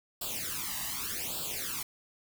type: noise with flanger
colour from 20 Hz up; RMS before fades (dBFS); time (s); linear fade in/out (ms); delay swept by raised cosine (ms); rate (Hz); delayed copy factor
white; -36; 0.21-1.83; 5; 0.24 to 1.06; 0.85; +0.9
effects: none